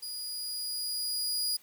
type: tone with level ramp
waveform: sawtooth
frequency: 4891 Hz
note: D#8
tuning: 31 cents flat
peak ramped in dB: -34 to -25 dBFS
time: 0.02-1.57 s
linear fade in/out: 10 ms
effects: white hiss -60 dBFS RMS until 1.62 s + high-pass 100 Hz 12 dB/octave